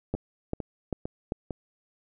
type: two click trains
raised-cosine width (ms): 2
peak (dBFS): -19 / -15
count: 4 / 4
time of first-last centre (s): 0.15-1.507 / 0.14-1.321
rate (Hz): 2.21 / 2.54
effects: none